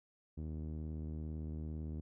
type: tone with low-pass filter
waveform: sawtooth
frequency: 77.78 Hz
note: D#2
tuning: in tune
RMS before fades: -42 dBFS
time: 0.37-2.01 s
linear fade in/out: 10 ms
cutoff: 290 Hz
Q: 1.2
effects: none